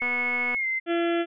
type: tone with pitch glide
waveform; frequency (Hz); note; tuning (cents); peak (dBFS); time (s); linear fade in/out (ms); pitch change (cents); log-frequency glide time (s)
sine; 2191 to 2074; C#7 to C7; -21 to -16; -24; 0-0.8; 20; -95; 0.56-0.66
type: click train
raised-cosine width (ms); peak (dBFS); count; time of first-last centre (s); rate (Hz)
0.5; -20; 130; 0.02-0.547; 245
type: harmonic tone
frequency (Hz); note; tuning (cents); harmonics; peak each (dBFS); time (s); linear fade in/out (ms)
340; F4; -46; 1 / 2 / 4 / 5 / 6 / 7 / 8 / 9 / 10; -23 / -29 / -35 / -37 / -39 / -40 / -41 / -42 / -43; 0.86-1.26; 50
effects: none